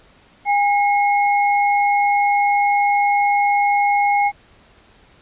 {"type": "tone pair together", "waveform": "sine", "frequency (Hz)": [813, 2165], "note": ["G#5", "C#7"], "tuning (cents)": [-37, -41], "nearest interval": "octave + perfect fourth", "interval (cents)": 1696, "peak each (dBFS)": [-14, -21], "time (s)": [0.45, 4.32], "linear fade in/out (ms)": 50, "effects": ["pink hiss -51 dBFS RMS until 5.21 s", "resampled to 8000 Hz"]}